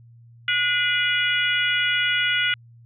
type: harmonic tone with a mistuned harmonic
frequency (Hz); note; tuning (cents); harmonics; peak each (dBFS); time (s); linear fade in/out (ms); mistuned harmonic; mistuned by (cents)
484; B4; -35; 3 / 4 / 5 / 6 / 7; -23 / -25 / -29 / -24 / -31; 0.48-2.54; 2; 4; +89
effects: added 117 Hz sine -46 dBFS peak until 2.85 s